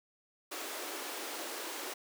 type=high-pass noise; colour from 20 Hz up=pink; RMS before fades=-41 dBFS; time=0.51-1.94 s; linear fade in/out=10 ms; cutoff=290 Hz; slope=48 dB/octave; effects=none